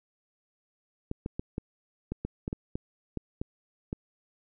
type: clicks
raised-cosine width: 3 ms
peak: -19 dBFS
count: 12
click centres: 1.114 / 1.261 / 1.395 / 1.581 / 2.12 / 2.25 / 2.479 / 2.529 / 2.755 / 3.173 / 3.415 / 3.929 s
effects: none